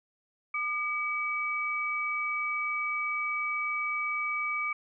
sine tone pair together, 1209 / 2282 Hz, D6 / C#7, +50 / +50 cents, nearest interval major seventh, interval 1100 cents, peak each -33 / -30 dBFS, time 0.54-4.73 s, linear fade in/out 5 ms, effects none

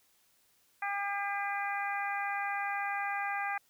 harmonic tone, 401.8 Hz, G4, 43 cents sharp, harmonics 2 / 3 / 4 / 5 / 6, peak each -35 / -40 / -38 / -39 / -42 dBFS, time 0.82-3.58 s, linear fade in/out 5 ms, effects white hiss -69 dBFS RMS until 3.69 s

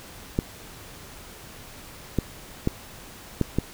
clicks, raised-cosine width 3 ms, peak -8 dBFS, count 5, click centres 0.389 / 2.187 / 2.674 / 3.413 / 3.586 s, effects pink hiss -44 dBFS RMS until 3.73 s

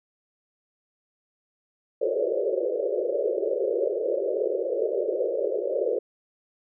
white band-pass noise, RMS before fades -26 dBFS, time 2.01-5.99 s, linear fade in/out 10 ms, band 360 to 590 Hz, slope 96 dB/octave, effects none

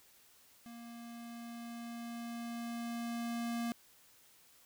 square tone with level ramp, 234.4 Hz, A#3, 10 cents sharp, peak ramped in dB -49 to -35 dBFS, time 0.66-3.72 s, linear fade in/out 0 ms, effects white hiss -64 dBFS RMS until 4.65 s

